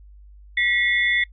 sine tone cluster, 1941 / 2151 / 3487 Hz, B6 / C7 / A7, -31 / +47 / -16 cents, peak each -20 / -22 / -27 dBFS, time 0.57-1.24 s, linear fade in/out 5 ms, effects noise-tail reverb RT60 0.1 s tail -24 dB re dry + added 50 Hz sine -43 dBFS peak until 1.32 s

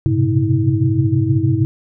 sine tone cluster, 100.7 / 113.6 / 129.6 / 135.9 / 321.4 Hz, G2 / A#2 / C3 / C#3 / E4, +47 / -44 / -16 / -34 / -44 cents, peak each -19 dBFS, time 0.06-1.65 s, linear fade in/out 0 ms, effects none

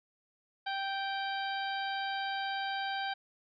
harmonic tone with a mistuned harmonic, 783 Hz, G5, 2 cents flat, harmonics 1 / 2 / 3 / 4 / 5 / 6, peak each -35 / -38 / -46 / -43 / -46 / -47 dBFS, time 0.66-3.14 s, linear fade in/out 10 ms, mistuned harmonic 5, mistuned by -38 cents, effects none

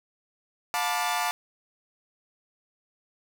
sawtooth chord, B half-diminished seventh, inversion second, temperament equal with one note detuned, 714 / 880 / 987.8 / 1174.7 Hz, F5 / A5 / B5 / D6, +38 / 0 / 0 / 0 cents, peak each -26 / -26 / -31 / -28 dBFS, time 0.74-1.31 s, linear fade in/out 0 ms, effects none

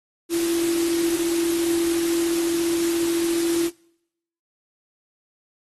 sine tone in noise, 337.4 Hz, E4, 40 cents sharp, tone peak -20 dBFS, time 0.29-3.71 s, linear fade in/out 50 ms, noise white, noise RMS -30 dBFS, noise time 0.29-3.71 s, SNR +7 dB, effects noise-tail reverb RT60 0.8 s tail -25 dB re dry + AAC 32 kbps

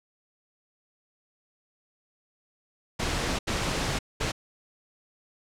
pink noise bursts at uneven times, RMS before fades -28 dBFS, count 3, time 2.99-3.39 / 3.47-3.99 / 4.2-4.32 s, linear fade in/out 10 ms, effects low-pass 7000 Hz 12 dB/octave

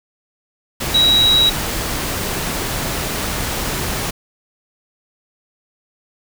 sine tone in noise, 3859 Hz, B7, 41 cents flat, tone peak -10 dBFS, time 0.94-1.5 s, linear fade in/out 10 ms, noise pink, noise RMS -22 dBFS, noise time 0.8-4.11 s, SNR +9 dB, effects none

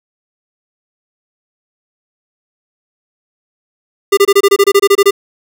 square tone bursts, 399.7 Hz, G4, 34 cents sharp, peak -5 dBFS, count 13, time 4.12-5.109 s, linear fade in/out 10 ms, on 53 ms, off 25 ms, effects none

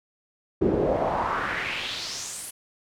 brown noise with band-pass filter sweep, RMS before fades -27 dBFS, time 0.61-2.51 s, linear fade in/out 10 ms, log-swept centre 310 to 11000 Hz, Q 3.1, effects none

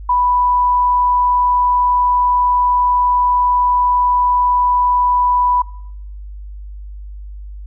sine tone, 987.8 Hz, B5, in tune, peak -11 dBFS, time 0.09-5.62 s, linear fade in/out 5 ms, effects noise-tail reverb RT60 0.7 s tail -20 dB re dry + added 50 Hz sine -28 dBFS peak until 7.66 s

